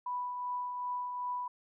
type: tone with tremolo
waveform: sine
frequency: 987.8 Hz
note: B5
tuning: in tune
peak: -32 dBFS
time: 0.06-1.48 s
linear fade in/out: 5 ms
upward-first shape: triangle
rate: 2.6 Hz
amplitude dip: 40%
effects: none